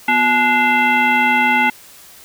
sine tone with frequency modulation, 1465 Hz, F#6, 18 cents flat, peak -11 dBFS, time 0.08-1.7 s, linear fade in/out 5 ms, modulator 609 Hz, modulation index 1.8, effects white hiss -42 dBFS RMS until 2.24 s

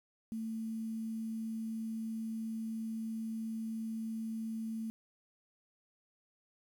sine tone with quantisation, 223 Hz, A3, 23 cents sharp, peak -36 dBFS, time 0.32-4.9 s, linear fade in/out 0 ms, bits 10, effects none

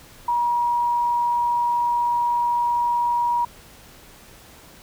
sine tone, 956 Hz, A#5, 43 cents sharp, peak -18 dBFS, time 0.28-3.45 s, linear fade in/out 5 ms, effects pink hiss -47 dBFS RMS until 4.82 s

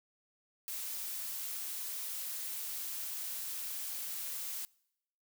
blue noise, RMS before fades -40 dBFS, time 0.68-4.65 s, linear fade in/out 0 ms, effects noise-tail reverb RT60 0.8 s tail -25 dB re dry

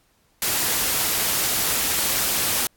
white noise, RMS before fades -22 dBFS, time 0.42-2.67 s, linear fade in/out 2 ms, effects pink hiss -63 dBFS RMS until 2.76 s + AAC 64 kbps

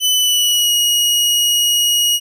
sawtooth tone with pitch glide, 3004 to 2892 Hz, F#7 to F#7, +26 to -40 cents, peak -9 dBFS, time 0-2.2 s, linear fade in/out 50 ms, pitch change -66 cents, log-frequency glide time 0.15-0.73 s, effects none

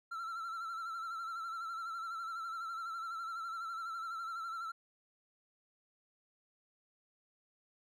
triangle tone with vibrato, 1344 Hz, E6, 33 cents sharp, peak -37 dBFS, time 0.11-4.72 s, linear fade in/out 10 ms, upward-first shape sine, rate 12 Hz, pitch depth 54 cents each way, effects none

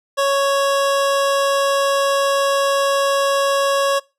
25% pulse tone, 554.4 Hz, C#5, in tune, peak -11 dBFS, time 0.17-4 s, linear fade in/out 20 ms, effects noise-tail reverb RT60 0.3 s tail -25 dB re dry + low-pass 11000 Hz 12 dB/octave

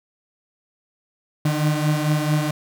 35% pulse beating tone pair, 150.1 / 154.6 Hz, D3 / D#3, +38 / -11 cents, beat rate 4.5 Hz, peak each -18 / -22 dBFS, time 1.45-2.51 s, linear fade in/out 5 ms, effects none

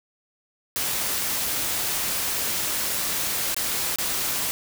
white noise with dropouts, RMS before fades -26 dBFS, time 0.76-4.51 s, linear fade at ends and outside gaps 0 ms, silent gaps 3.545-3.565 / 3.959-3.985 s, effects none

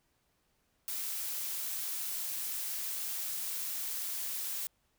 blue noise, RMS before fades -37 dBFS, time 0.88-4.67 s, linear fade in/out 0 ms, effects pink hiss -75 dBFS RMS until 4.98 s

